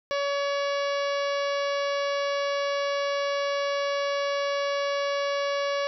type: harmonic tone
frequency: 565 Hz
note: C#5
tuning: 33 cents sharp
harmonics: 1 / 2 / 3 / 4 / 5 / 6 / 7 / 8 / 9 / 10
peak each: -26 / -32 / -36 / -38 / -40 / -42 / -43 / -44 / -45 / -46 dBFS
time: 0.11-5.87 s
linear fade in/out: 0 ms
effects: none